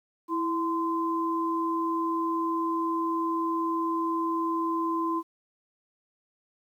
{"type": "tone pair together", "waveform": "sine", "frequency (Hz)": [329.6, 1032], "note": ["E4", "C6"], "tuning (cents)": [0, -24], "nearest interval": "octave + minor sixth", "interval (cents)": 1976, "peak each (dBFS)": -28, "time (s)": [0.28, 5.23], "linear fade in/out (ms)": 50, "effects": ["10-bit"]}